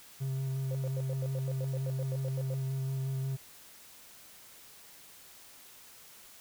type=tone with vibrato; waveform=triangle; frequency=133.4 Hz; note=C3; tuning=34 cents sharp; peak=-29 dBFS; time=0.2-3.37 s; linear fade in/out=20 ms; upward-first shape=square; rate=5.6 Hz; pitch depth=12 cents each way
type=tone bursts; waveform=sine; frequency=523.3 Hz; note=C5; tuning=in tune; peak=-38 dBFS; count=15; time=0.71-2.54 s; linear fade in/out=0 ms; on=38 ms; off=90 ms
effects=white hiss -54 dBFS RMS until 6.4 s